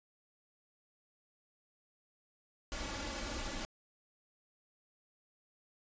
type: noise with comb filter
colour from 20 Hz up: pink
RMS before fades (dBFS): -40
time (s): 2.72-3.65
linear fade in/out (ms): 0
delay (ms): 3.5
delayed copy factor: +0.8
effects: resampled to 16000 Hz